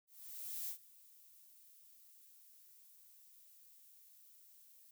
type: noise with ADSR envelope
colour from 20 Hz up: violet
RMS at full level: -42 dBFS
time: 0.07-4.91 s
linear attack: 620 ms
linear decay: 85 ms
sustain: -21 dB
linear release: 4 ms
effects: none